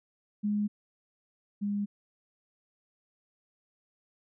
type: tone pair in turn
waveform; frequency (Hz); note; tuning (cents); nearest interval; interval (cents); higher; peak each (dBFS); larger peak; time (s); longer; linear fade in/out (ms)
sine; 207.7 / 203.8; G#3 / G#3; 0 / -32; unison; 32; first; -26 / -28; first; 0.43-0.68 / 1.61-1.86; neither; 20
effects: none